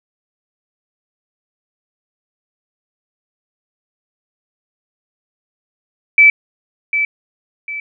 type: tone with echo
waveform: sine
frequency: 2312 Hz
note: D7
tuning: 28 cents flat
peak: -4 dBFS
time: 6.18-6.3 s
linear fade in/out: 2 ms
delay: 750 ms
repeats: 2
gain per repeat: -9 dB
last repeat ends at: 7.8 s
effects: none